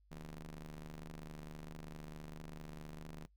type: ring-modulated tone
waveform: sawtooth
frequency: 75.3 Hz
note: D2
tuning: 44 cents sharp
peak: -40 dBFS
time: 0.11-3.26 s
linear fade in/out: 0 ms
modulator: 87.6 Hz
effects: noise-tail reverb RT60 0.1 s tail -20 dB re dry + added 50 Hz sine -66 dBFS peak until 3.36 s